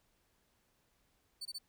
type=tone bursts; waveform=35% pulse; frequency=4500 Hz; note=C#8; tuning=25 cents sharp; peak=-39 dBFS; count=3; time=1.41-1.586 s; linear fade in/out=10 ms; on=44 ms; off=22 ms; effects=pink hiss -75 dBFS RMS until 1.68 s